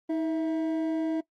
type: tone pair together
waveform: triangle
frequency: 318.2 / 657.7 Hz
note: D#4 / E5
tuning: +39 / -4 cents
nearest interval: octave + minor second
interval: 1257 cents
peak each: -24 / -33 dBFS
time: 0.09-1.21 s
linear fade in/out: 10 ms
effects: noise-tail reverb RT60 0.1 s tail -20 dB re dry + Opus 32 kbps